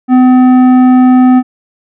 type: tone with tanh clipping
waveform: sine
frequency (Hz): 253.8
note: B3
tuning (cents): +47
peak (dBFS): -4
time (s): 0.08-1.43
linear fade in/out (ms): 50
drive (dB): 11
effects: none